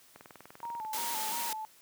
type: click train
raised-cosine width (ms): 0.5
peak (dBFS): -33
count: 15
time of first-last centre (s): 0.16-0.85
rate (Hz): 20.3
type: tone with vibrato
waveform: sine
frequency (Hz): 904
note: A5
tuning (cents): +47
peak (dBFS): -36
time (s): 0.63-1.65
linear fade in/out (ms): 0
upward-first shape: square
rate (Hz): 2.9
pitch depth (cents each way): 64
type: high-pass noise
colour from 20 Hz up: white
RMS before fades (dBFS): -36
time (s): 0.93-1.53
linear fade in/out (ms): 2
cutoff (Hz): 180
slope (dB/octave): 24
effects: white hiss -60 dBFS RMS until 1.81 s + high-pass 100 Hz 12 dB/octave